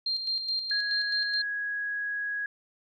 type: tone with tremolo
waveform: sine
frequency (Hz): 4186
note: C8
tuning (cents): 0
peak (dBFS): -26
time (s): 0.06-1.42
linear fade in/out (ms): 5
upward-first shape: square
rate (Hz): 4.7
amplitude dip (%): 50
type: tone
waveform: sine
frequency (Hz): 1661.2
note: G#6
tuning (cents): 0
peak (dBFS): -29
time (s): 0.71-2.46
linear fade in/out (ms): 2
effects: none